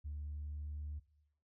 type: tone with pitch glide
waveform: sine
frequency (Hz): 73.9 to 74.37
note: D2 to D2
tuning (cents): +11 to +22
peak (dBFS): -39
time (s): 0.04-1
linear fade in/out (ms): 20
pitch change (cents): +11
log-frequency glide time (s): 0.23-0.76
effects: noise-tail reverb RT60 0.8 s tail -19 dB re dry + tanh soft clip ceiling -37 dBFS